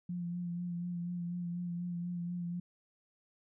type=tone with vibrato; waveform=sine; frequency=174.61 Hz; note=F3; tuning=in tune; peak=-35 dBFS; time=0.09-2.6 s; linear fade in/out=5 ms; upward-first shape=sine; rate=4.1 Hz; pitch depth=26 cents each way; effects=none